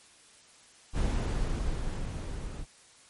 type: noise with level ramp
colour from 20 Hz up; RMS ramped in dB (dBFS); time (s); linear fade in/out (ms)
brown; -26 to -38; 0.93-2.66; 50
effects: white hiss -57 dBFS RMS until 3.09 s + MP3 48 kbps